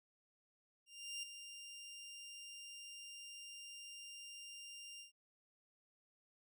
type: tone with ADSR envelope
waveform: 20% pulse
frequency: 2794 Hz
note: F7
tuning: in tune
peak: -37 dBFS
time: 0.86-5.12 s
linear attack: 370 ms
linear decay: 5 ms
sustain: -9 dB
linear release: 120 ms
effects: none